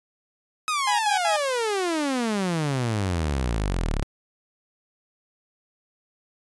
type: exponential sweep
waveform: sawtooth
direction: down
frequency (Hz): 1281 to 33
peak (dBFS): -19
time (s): 0.68-4.03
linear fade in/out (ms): 0
type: tone bursts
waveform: 40% pulse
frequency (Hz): 830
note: G#5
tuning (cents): -1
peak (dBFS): -21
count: 3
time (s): 0.87-1.366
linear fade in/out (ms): 5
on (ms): 120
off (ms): 68
effects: resampled to 24000 Hz